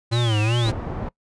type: tone with vibrato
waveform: square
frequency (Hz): 112.6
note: A2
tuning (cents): +40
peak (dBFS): -19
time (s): 0.11-0.72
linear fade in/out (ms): 20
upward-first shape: sine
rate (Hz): 2.7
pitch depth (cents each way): 120
type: exponential two-way sweep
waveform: sine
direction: down then up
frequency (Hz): 4140 to 2457 to 4140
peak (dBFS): -28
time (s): 0.12-0.7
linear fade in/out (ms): 10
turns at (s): 0.46
type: low-pass noise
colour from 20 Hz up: pink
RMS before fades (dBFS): -29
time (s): 0.65-1.09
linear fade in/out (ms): 5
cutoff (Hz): 890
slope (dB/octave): 12
effects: noise-tail reverb RT60 0.1 s tail -23 dB re dry + resampled to 22050 Hz